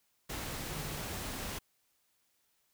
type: tone in noise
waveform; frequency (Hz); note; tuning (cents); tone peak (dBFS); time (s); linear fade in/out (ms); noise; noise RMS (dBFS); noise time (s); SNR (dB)
sine; 151.3; D#3; -48; -44; 0.69-1.02; 10; pink; -40; 0.29-1.59; -7
effects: white hiss -75 dBFS RMS until 2.73 s